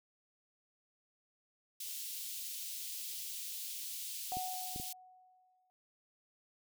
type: high-pass noise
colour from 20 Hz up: white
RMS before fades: -43 dBFS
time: 1.8-4.93 s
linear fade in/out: 5 ms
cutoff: 2900 Hz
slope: 24 dB/octave
type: tone with exponential decay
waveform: sine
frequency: 740 Hz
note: F#5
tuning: in tune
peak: -35 dBFS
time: 4.32-5.7 s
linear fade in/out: 0 ms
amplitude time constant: 300 ms
type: clicks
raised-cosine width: 3 ms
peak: -32 dBFS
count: 3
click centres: 4.37 / 4.761 / 4.799 s
effects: none